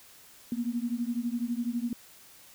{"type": "beating tone pair", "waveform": "sine", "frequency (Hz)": [233.1, 245.1], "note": ["A#3", "B3"], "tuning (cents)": [0, -13], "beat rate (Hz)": 12, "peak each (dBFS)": [-31, -32], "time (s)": [0.52, 1.93], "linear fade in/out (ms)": 2, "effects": ["white hiss -54 dBFS RMS until 2.54 s"]}